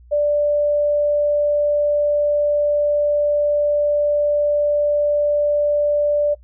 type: tone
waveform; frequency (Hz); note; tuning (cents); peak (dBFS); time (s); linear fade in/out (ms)
sine; 587.3; D5; 0; -14; 0.11-6.35; 20
effects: noise-tail reverb RT60 0.1 s tail -21 dB re dry + added 60 Hz sine -43 dBFS peak until 6.43 s